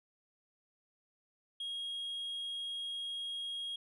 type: tone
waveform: sine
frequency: 3274 Hz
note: G#7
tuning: 25 cents flat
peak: -35 dBFS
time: 1.6-3.76 s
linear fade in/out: 5 ms
effects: tanh soft clip ceiling -36 dBFS